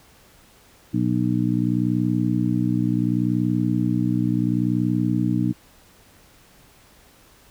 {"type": "harmonic tone", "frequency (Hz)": 60.7, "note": "B1", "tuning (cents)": -29, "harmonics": [2, 3, 4, 5], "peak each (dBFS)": [-24, -24, -24, -24], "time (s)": [0.93, 5.53], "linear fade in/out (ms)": 20, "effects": ["pink hiss -53 dBFS RMS until 7.5 s"]}